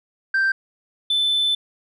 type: tone pair in turn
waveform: sine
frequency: 1568 / 3520 Hz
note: G6 / A7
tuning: 0 / 0 cents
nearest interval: octave + major second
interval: 1400 cents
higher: second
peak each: -14 / -15 dBFS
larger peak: first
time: 0.34-0.52 / 1.1-1.55 s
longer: second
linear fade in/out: 5 ms
effects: tanh soft clip ceiling -15 dBFS